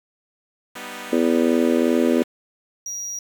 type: chord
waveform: 5% pulse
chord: G augmented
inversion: none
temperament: equal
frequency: 196 / 246.9 / 311.1 Hz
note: G3 / B3 / D#4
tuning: 0 / 0 / 0 cents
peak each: -27 / -23 / -27 dBFS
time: 0.75-2.24 s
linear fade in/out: 10 ms
type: harmonic tone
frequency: 82.8 Hz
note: E2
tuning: 8 cents sharp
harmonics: 3 / 4 / 5 / 6 / 7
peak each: -19 / -21 / -23 / -25 / -26 dBFS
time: 1.12-2.23 s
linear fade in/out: 10 ms
type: tone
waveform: triangle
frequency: 5750 Hz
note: F8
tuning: 50 cents sharp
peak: -26 dBFS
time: 2.86-3.19 s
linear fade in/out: 2 ms
effects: 8-bit